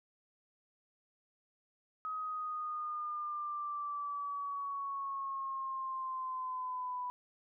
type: linear sweep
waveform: sine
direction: down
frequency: 1266 to 989 Hz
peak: -36 dBFS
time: 2.05-7.1 s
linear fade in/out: 0 ms
effects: none